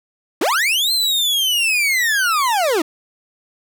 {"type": "linear two-way sweep", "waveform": "40% pulse", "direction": "up then down", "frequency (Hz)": [246.9, 4186, 291.4], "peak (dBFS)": -14, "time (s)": [0.41, 2.82], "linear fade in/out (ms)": 5, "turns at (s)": 0.92, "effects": []}